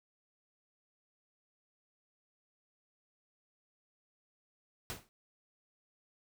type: noise with exponential decay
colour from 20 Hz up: pink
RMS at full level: -37 dBFS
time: 4.9-5.09 s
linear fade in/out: 0 ms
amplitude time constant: 40 ms
effects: none